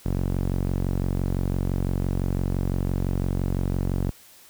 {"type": "tone with band-pass filter", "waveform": "sawtooth", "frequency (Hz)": 45.9, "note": "F#1", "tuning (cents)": -13, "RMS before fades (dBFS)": -25, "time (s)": [0.05, 4.11], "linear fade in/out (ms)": 10, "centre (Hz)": 160, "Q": 0.56, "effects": ["white hiss -51 dBFS RMS until 4.49 s"]}